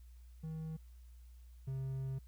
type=tone pair in turn; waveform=triangle; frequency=158.9 / 133.33 Hz; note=D#3 / C3; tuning=+37 / +33 cents; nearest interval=minor third; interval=304 cents; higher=first; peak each=-38 / -35 dBFS; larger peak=second; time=0.43-0.77 / 1.67-2.19 s; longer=second; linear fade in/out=10 ms; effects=added 60 Hz sine -53 dBFS peak until 2.27 s + white hiss -74 dBFS RMS until 2.27 s